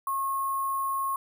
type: tone with sample-and-hold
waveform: sine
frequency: 1084 Hz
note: C#6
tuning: 39 cents flat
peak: -26 dBFS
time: 0.07-1.16 s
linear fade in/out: 2 ms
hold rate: 11025 Hz
effects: none

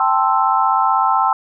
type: chord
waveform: sine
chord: A minor seventh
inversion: third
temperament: equal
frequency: 784 / 880 / 1046.5 / 1318.5 Hz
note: G5 / A5 / C6 / E6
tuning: 0 / 0 / 0 / 0 cents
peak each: -18 dBFS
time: 0-1.33 s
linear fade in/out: 2 ms
effects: none

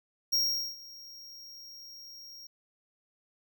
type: tone with ADSR envelope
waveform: square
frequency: 5588 Hz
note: F8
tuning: in tune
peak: -24 dBFS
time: 0.32-2.47 s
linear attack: 15 ms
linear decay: 420 ms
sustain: -22 dB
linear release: 4 ms
effects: none

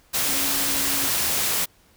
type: tone in noise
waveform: sine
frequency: 277.2 Hz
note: C#4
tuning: in tune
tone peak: -34 dBFS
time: 0.27-1.09 s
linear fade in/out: 20 ms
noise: white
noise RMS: -23 dBFS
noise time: 0.13-1.66 s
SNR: -14 dB
effects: pink hiss -58 dBFS RMS until 1.96 s

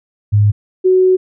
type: tone pair in turn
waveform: sine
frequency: 103.83 / 371.7 Hz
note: G#2 / F#4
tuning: 0 / +8 cents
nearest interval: octave + minor seventh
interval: 2208 cents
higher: second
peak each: -7 dBFS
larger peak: neither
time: 0.32-0.52 / 0.84-1.17 s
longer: second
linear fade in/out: 20 ms
effects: none

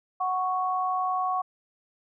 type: tone pair together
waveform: sine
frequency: 740 / 1108.7 Hz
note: F#5 / C#6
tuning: 0 / 0 cents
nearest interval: perfect fifth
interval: 700 cents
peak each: -27 dBFS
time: 0.2-1.42 s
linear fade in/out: 10 ms
effects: none

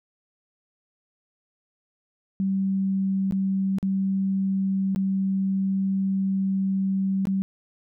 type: tone with dropouts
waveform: sine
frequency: 192.9 Hz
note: G3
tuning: 28 cents flat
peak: -21 dBFS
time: 2.4-7.42 s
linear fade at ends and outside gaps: 0 ms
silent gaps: 3.31-3.323 / 3.785-3.828 / 4.948-4.96 / 7.254-7.271 s
effects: none

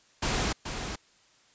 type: noise with echo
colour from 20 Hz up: pink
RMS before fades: -28 dBFS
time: 0.22-0.53 s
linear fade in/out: 10 ms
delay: 430 ms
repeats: 1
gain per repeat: -7 dB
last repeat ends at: 0.96 s
effects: white hiss -62 dBFS RMS until 1.54 s + resampled to 16000 Hz

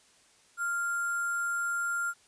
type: tone with sample-and-hold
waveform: sine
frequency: 1394 Hz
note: F6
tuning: 4 cents flat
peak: -28 dBFS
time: 0.57-2.14 s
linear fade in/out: 50 ms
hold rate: 8820 Hz
effects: white hiss -62 dBFS RMS until 2.27 s + resampled to 22050 Hz

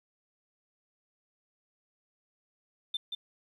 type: tone with echo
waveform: sine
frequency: 3563 Hz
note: A7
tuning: 21 cents sharp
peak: -28 dBFS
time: 2.94-2.97 s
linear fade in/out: 5 ms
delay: 180 ms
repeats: 1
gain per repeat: -5 dB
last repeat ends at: 3.15 s
effects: tanh soft clip ceiling -26 dBFS + 11-bit

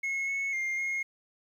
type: tone with pitch steps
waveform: sine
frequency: 2175 / 2199 / 2114 / 2147 Hz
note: C#7 / C#7 / C7 / C7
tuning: -33 / -14 / +17 / +44 cents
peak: -26 dBFS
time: 0.03-1.03 s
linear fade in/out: 10 ms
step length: 250 ms
effects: tanh soft clip ceiling -28 dBFS + 10-bit

